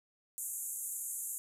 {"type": "band-pass noise", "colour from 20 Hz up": "white", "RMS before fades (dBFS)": -40, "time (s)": [0.38, 1.38], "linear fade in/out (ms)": 0, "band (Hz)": [6700, 13000], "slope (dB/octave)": 96, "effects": []}